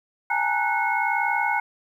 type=tone cluster; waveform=sine; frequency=810 / 870 / 931 / 1481 / 2176 Hz; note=G#5 / A5 / A#5 / F#6 / C#7; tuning=-43 / -20 / -2 / +1 / -33 cents; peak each=-27 dBFS; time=0.3-1.6 s; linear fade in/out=5 ms; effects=9-bit